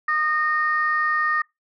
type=tone pair together; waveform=sine; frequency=1227 / 1842.2 Hz; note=D#6 / A#6; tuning=-25 / -21 cents; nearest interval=perfect fifth; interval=704 cents; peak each=-21 / -21 dBFS; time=0.08-1.42 s; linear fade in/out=5 ms; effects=noise-tail reverb RT60 0.2 s tail -26 dB re dry + tanh soft clip ceiling -11 dBFS